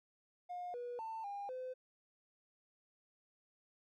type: tone with pitch steps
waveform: triangle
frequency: 714 / 485.5 / 893 / 806 / 511 Hz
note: F5 / B4 / A5 / G5 / C5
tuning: +38 / -30 / +25 / +48 / -41 cents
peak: -38 dBFS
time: 0.49-1.74 s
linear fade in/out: 20 ms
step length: 250 ms
effects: tanh soft clip ceiling -38 dBFS